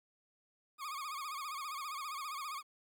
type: tone with vibrato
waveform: 40% pulse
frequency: 1163 Hz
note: D6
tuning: 17 cents flat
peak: -39 dBFS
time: 0.78-2.63 s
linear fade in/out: 50 ms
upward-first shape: sine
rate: 15 Hz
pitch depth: 130 cents each way
effects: 12-bit